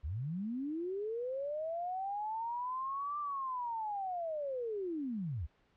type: linear two-way sweep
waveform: sine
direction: up then down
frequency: 62.6 to 1186 to 62.6 Hz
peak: -35 dBFS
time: 0.03-5.47 s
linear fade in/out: 20 ms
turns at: 3.19 s
effects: pink hiss -71 dBFS RMS until 5.76 s + low-pass 3000 Hz 12 dB/octave